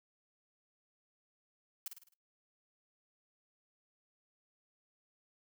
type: noise with echo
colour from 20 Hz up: blue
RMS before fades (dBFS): -40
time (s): 1.86-1.88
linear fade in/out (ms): 2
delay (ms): 52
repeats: 5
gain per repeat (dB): -6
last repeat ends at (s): 2.14
effects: noise-tail reverb RT60 0.3 s tail -25 dB re dry